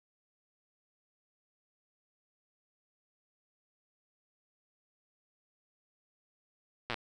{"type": "slowing click train", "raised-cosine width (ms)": 0.3, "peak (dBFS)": -18, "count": 6, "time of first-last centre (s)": [6.9, 6.942], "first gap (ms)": 8, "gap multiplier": 1.03, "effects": []}